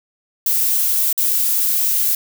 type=noise with dropouts; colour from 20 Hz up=violet; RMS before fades=-17 dBFS; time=0.46-2.15 s; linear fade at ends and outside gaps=2 ms; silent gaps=1.128-1.177 s; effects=none